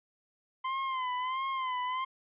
40% pulse tone with vibrato, 1034 Hz, C6, 21 cents flat, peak -30 dBFS, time 0.64-2.05 s, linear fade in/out 10 ms, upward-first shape sine, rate 1.5 Hz, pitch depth 68 cents each way, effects resampled to 8000 Hz

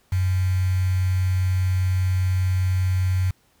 sine tone with quantisation, 92.5 Hz, F#2, in tune, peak -18 dBFS, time 0.12-3.31 s, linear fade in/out 5 ms, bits 6, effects pink hiss -62 dBFS RMS until 3.6 s

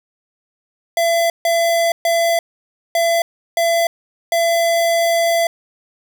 square tone bursts at uneven times, 674 Hz, E5, 38 cents sharp, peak -14 dBFS, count 6, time 0.97-1.3 / 1.45-1.92 / 2.05-2.39 / 2.95-3.22 / 3.57-3.87 / 4.32-5.47 s, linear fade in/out 2 ms, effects none

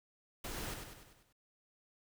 pink noise with echo, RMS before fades -43 dBFS, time 0.44-0.74 s, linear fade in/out 5 ms, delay 98 ms, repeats 6, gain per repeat -5 dB, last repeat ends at 1.328 s, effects none

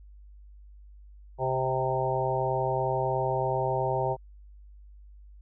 harmonic tone with a mistuned harmonic, 130.81 Hz, C3, in tune, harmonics 1 / 3 / 4 / 5 / 6 / 7, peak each -32 / -32 / -32 / -32 / -32 / -32 dBFS, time 1.38-4.17 s, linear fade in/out 50 ms, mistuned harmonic 5, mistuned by -21 cents, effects added 50 Hz sine -47 dBFS peak until 5.41 s

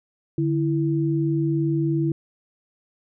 sine tone pair together, 146.93 / 329.6 Hz, D3 / E4, +1 / 0 cents, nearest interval octave + major second, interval 1399 cents, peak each -22 dBFS, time 0.38-2.12 s, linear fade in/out 2 ms, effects none

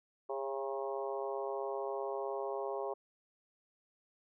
harmonic tone with a mistuned harmonic, 135.4 Hz, C#3, 40 cents flat, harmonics 3 / 4 / 5 / 6 / 7 / 8, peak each -39 / -41 / -43 / -45 / -46 / -47 dBFS, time 0.29-2.94 s, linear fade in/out 10 ms, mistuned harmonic 4, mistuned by +24 cents, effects none

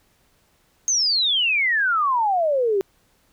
sine exponential sweep, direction down, 6480 to 376.2 Hz, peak -17 dBFS, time 0.88-2.81 s, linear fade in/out 0 ms, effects pink hiss -62 dBFS RMS until 3.32 s

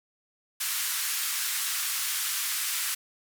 white band-pass noise, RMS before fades -30 dBFS, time 0.6-2.95 s, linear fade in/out 10 ms, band 1200 to 15000 Hz, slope 24 dB/octave, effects none

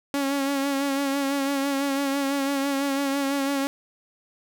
sawtooth tone with vibrato, 277.2 Hz, C#4, in tune, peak -19 dBFS, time 0.14-3.67 s, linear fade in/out 0 ms, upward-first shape sine, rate 6 Hz, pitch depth 36 cents each way, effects none

